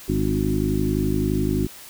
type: harmonic tone with a mistuned harmonic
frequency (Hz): 51.7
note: G#1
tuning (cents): -7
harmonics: 1 / 2 / 3 / 4 / 5 / 6 / 7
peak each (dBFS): -27 / -27 / -27 / -27 / -27 / -27 / -27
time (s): 0.08-1.67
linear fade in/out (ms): 10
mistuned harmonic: 6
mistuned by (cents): -32
effects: white hiss -42 dBFS RMS until 1.89 s